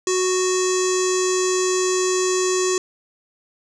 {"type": "tone with low-pass filter", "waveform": "square", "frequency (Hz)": 369.4, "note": "F#4", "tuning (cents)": -3, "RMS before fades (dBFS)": -20, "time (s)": [0.07, 2.78], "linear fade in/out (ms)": 2, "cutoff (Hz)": 6800, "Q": 8.8, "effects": []}